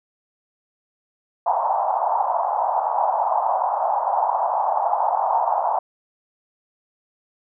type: band-pass noise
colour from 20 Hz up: white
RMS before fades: -21 dBFS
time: 1.46-5.79 s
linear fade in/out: 5 ms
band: 690 to 940 Hz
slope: 48 dB/octave
effects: none